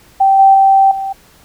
sine tone with level steps, 778 Hz, G5, 13 cents flat, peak -6 / -3 / -5 / -17 dBFS, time 0.2-1.13 s, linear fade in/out 10 ms, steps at 0.39 / 0.54 / 0.91 s, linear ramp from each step 5 ms, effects pink hiss -46 dBFS RMS until 1.44 s

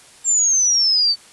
sine exponential sweep, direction down, 7459 to 4500 Hz, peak -13 dBFS, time 0.24-1.16 s, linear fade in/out 50 ms, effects white hiss -46 dBFS RMS until 1.32 s + resampled to 24000 Hz

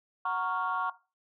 sine chord, Gb major seventh, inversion none, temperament equal, 740 / 932.3 / 1108.7 / 1396.9 Hz, Gb5 / Bb5 / Db6 / F6, 0 / 0 / 0 / 0 cents, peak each -35 / -34 / -30 / -35 dBFS, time 0.25-0.9 s, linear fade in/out 5 ms, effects noise-tail reverb RT60 0.3 s tail -17 dB re dry + tanh soft clip ceiling -21 dBFS

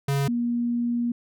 square / sine tone pair in turn, 139.4 / 238.3 Hz, C#3 / A#3, +10 / +38 cents, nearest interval major sixth, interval 928 cents, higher second, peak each -22 dBFS, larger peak neither, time 0.08-0.28 / 0.28-1.12 s, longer second, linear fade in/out 5 ms, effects none

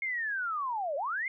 sine linear two-way sweep, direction down then up, 2163 to 536 to 2163 Hz, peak -30 dBFS, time 0.02-1.28 s, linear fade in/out 2 ms, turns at 0.96 s, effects none

